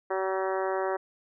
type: harmonic tone with a mistuned harmonic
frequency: 190 Hz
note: F#3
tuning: 46 cents sharp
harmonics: 2 / 3 / 4 / 5 / 6 / 7 / 8 / 9 / 10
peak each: -30 / -32 / -34 / -36 / -39 / -40 / -42 / -44 / -44 dBFS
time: 0.1-0.97 s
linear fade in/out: 10 ms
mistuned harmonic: 8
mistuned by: +20 cents
effects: none